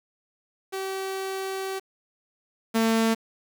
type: tone pair in turn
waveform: sawtooth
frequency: 384.1 / 225.1 Hz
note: G4 / A3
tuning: -35 / +40 cents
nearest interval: major sixth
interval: 925 cents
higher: first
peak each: -25 / -16 dBFS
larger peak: second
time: 0.72-1.8 / 2.74-3.15 s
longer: first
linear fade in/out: 20 ms
effects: 8-bit